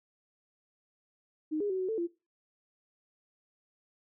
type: tone with pitch steps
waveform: sine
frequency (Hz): 309 / 410.6 / 376.2 / 372 / 443.8 / 342.5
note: D#4 / G#4 / F#4 / F#4 / A4 / F4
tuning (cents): -12 / -20 / +29 / +9 / +15 / -34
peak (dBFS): -29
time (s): 1.51-2.074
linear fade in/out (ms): 20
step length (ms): 94
effects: noise-tail reverb RT60 0.3 s tail -22 dB re dry

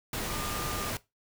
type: tone in noise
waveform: sine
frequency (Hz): 1205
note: D6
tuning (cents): +44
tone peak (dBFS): -39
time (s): 0.29-0.9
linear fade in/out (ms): 2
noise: pink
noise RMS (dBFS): -34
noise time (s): 0.13-0.97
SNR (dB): -8
effects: noise-tail reverb RT60 0.2 s tail -18 dB re dry

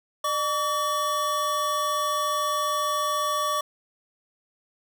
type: tone pair together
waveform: square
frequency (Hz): 602.4 / 1140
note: D5 / C#6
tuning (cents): +44 / +48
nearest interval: major seventh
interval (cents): 1104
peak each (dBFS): -31 / -25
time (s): 0.24-3.61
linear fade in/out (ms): 5
effects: none

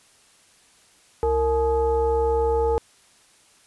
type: tone with frequency modulation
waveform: sine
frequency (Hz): 460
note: A#4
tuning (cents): -23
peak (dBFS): -18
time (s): 1.23-2.78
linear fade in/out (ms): 0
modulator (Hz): 394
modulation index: 0.86
effects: white hiss -56 dBFS RMS until 3.66 s + resampled to 24000 Hz

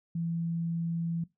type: tone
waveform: sine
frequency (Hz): 167.4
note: E3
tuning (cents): +27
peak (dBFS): -29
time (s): 0.15-1.24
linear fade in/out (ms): 5
effects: noise-tail reverb RT60 0.2 s tail -20 dB re dry

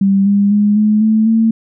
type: tone with pitch steps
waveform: sine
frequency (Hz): 196 / 201.4 / 206.9 / 212.6 / 218.5 / 224.5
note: G3 / G3 / G#3 / G#3 / A3 / A3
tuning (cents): 0 / +47 / -6 / +41 / -12 / +35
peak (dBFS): -8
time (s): 0.01-1.51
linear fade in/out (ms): 5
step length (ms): 250
effects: none

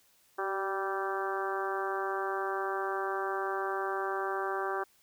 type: harmonic tone with a mistuned harmonic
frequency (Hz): 194.7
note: G3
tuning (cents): -12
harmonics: 2 / 3 / 4 / 5 / 6 / 7 / 8 / 9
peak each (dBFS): -35 / -42 / -37 / -42 / -37 / -43 / -39 / -51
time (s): 0.38-4.84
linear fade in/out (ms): 10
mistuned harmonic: 2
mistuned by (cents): -23
effects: white hiss -66 dBFS RMS until 5.02 s

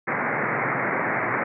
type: band-pass noise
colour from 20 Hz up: white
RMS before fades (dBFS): -25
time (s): 0.07-1.44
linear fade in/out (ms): 10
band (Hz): 110 to 2200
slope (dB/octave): 96
effects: none

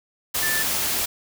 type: tone in noise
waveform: sine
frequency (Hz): 1760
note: A6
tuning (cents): 0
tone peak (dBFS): -24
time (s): 0.42-0.63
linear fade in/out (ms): 10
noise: white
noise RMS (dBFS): -24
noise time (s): 0.34-1.06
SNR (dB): -3
effects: none

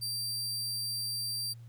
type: tone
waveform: sawtooth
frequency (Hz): 4699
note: D8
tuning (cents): 0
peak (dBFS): -30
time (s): 0.01-1.54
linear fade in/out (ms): 20
effects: added 117 Hz sine -46 dBFS peak until 1.68 s + pink hiss -68 dBFS RMS until 1.68 s

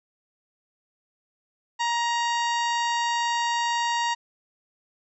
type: harmonic tone with a mistuned harmonic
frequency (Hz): 942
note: A#5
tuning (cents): +18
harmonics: 1 / 2 / 3 / 4 / 5 / 6 / 7 / 8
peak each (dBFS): -24 / -30 / -34 / -36 / -38 / -40 / -41 / -42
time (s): 1.79-4.15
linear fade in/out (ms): 20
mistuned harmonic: 5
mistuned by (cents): -41
effects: none

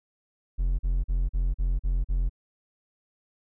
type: tone bursts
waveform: triangle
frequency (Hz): 43.65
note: F1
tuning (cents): 0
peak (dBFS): -20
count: 7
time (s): 0.58-2.296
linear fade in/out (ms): 20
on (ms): 210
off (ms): 41
effects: none

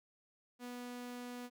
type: tone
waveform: sawtooth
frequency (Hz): 245.2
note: B3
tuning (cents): -12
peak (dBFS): -40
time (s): 0.59-1.5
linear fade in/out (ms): 50
effects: none

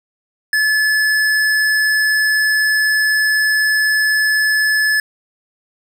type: tone with hard clipping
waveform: triangle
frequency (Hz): 1724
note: A6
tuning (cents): -36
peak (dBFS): -14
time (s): 0.53-5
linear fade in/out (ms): 2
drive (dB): 18
effects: none

